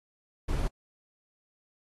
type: noise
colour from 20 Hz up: brown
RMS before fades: -28 dBFS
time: 0.48-0.68 s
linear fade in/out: 10 ms
effects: AAC 32 kbps